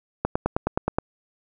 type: click train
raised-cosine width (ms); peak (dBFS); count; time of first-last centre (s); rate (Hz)
1; -7; 8; 0.25-0.985; 9.52
effects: none